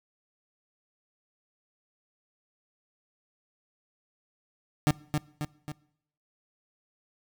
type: tone with echo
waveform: 30% pulse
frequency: 150 Hz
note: D3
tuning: 37 cents sharp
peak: -17 dBFS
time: 4.87-4.91 s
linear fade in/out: 0 ms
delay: 270 ms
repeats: 3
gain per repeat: -5 dB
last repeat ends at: 5.72 s
effects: noise-tail reverb RT60 0.7 s tail -22 dB re dry